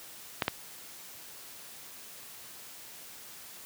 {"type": "clicks", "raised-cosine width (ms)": 0.3, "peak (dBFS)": -10, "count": 2, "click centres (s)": [0.422, 0.481], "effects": ["white hiss -48 dBFS RMS until 3.65 s", "high-pass 80 Hz 12 dB/octave"]}